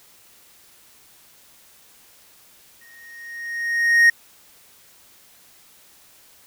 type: tone with exponential growth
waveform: triangle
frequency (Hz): 1864.7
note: A#6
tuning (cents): 0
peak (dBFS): -7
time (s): 2.81-4.1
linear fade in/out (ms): 5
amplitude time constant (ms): 280
effects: white hiss -52 dBFS RMS until 6.46 s